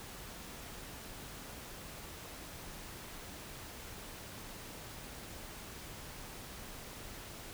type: silence
effects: pink hiss -48 dBFS RMS until 7.53 s